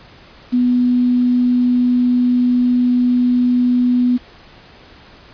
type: tone with quantisation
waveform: sine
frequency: 246.9 Hz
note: B3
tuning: in tune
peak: -11 dBFS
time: 0.52-4.18 s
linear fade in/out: 20 ms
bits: 6
effects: pink hiss -43 dBFS RMS until 5.33 s + resampled to 11025 Hz